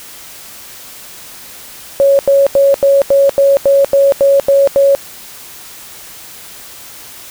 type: tone bursts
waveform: sine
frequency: 554.4 Hz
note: C#5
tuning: in tune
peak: -5 dBFS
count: 11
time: 2-4.95 s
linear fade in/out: 0 ms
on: 190 ms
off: 86 ms
effects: white hiss -33 dBFS RMS until 7.3 s